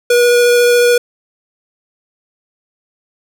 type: tone with vibrato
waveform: square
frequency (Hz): 483.1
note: B4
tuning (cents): -38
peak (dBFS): -8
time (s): 0.1-0.98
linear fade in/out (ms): 5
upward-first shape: sine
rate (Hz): 14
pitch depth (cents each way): 8
effects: none